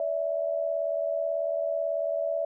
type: tone pair together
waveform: sine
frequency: 577 / 655.2 Hz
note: D5 / E5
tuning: -31 / -11 cents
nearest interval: major second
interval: 220 cents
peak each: -29 / -28 dBFS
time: 0-2.45 s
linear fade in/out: 2 ms
effects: none